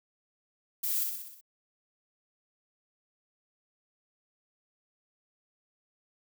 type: noise with echo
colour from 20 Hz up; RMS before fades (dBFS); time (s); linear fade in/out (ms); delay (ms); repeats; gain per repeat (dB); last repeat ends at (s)
violet; -31; 0.83-1.04; 10; 62; 6; -4; 1.412
effects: none